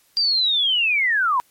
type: linear sweep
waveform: sine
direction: down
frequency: 4783 to 949 Hz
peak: -16 dBFS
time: 0.17-1.4 s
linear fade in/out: 0 ms
effects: white hiss -59 dBFS RMS until 1.5 s + MP3 64 kbps